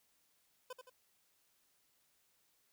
25% pulse tone with echo, 507 Hz, B4, 45 cents sharp, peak -40 dBFS, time 0.7-0.73 s, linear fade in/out 5 ms, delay 84 ms, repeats 2, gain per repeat -6 dB, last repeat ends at 0.898 s, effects white hiss -75 dBFS RMS until 2.72 s

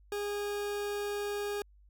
40% pulse tone, 410.1 Hz, G#4, 22 cents flat, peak -32 dBFS, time 0.12-1.62 s, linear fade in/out 2 ms, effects added 50 Hz sine -57 dBFS peak until 1.89 s

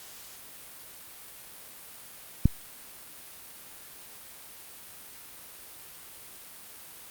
click, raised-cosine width 5 ms, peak -6 dBFS, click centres 2.456 s, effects white hiss -47 dBFS RMS until 7.1 s + Opus 48 kbps

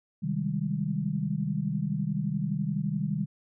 sine chord, Ab major seventh, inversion first, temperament equal, 130.81 / 155.56 / 196 / 207.7 Hz, C3 / Eb3 / G3 / Ab3, 0 / 0 / 0 / 0 cents, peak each -35 / -30 / -31 / -36 dBFS, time 0.22-3.26 s, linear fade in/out 20 ms, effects none

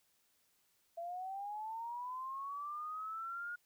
sine linear sweep, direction up, 669 to 1438 Hz, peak -40 dBFS, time 0.97-3.56 s, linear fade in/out 10 ms, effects white hiss -75 dBFS RMS until 3.65 s

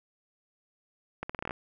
accelerating click train, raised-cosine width 0.5 ms, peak -19 dBFS, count 9, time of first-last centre 1.23-1.509 s, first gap 65 ms, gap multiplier 0.81, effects none

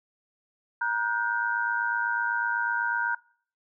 sine tone cluster, 944 / 1445 / 1553 Hz, A#5 / F#6 / G6, +22 / -41 / -17 cents, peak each -29 dBFS, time 0.81-3.15 s, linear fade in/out 5 ms, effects noise-tail reverb RT60 0.5 s tail -23 dB re dry

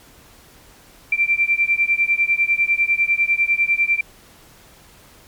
sine beating tone pair, 2349 / 2359 Hz, D7 / D7, 0 / +7 cents, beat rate 10 Hz, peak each -18 dBFS, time 1.12-4.01 s, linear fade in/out 5 ms, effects pink hiss -48 dBFS RMS until 5.27 s + MP3 96 kbps

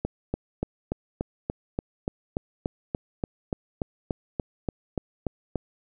click train, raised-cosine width 2 ms, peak -13 dBFS, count 20, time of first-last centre 0.05-5.557 s, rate 3.45 Hz, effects none

